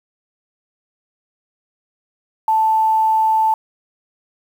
sine tone, 880 Hz, A5, in tune, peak -12 dBFS, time 2.48-3.54 s, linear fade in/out 2 ms, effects 7-bit

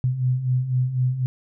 sine beating tone pair, 124.4 / 128.4 Hz, B2 / C3, +13 / -32 cents, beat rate 4 Hz, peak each -26 / -20 dBFS, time 0.04-1.26 s, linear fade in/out 0 ms, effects none

